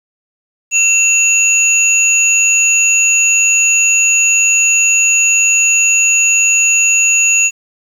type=tone pair together; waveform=sine; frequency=2700 / 6799 Hz; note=E7 / G#8; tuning=+41 / +40 cents; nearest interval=octave + major third; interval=1599 cents; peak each=-10 dBFS; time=0.71-7.51 s; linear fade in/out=50 ms; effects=tanh soft clip ceiling -1 dBFS + 7-bit